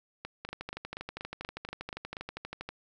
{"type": "two click trains", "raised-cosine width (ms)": 0.3, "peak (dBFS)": [-22, -22], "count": [29, 9], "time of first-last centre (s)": [[0.45, 2.69], [0.25, 2.168]], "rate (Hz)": [12.5, 4.17], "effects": []}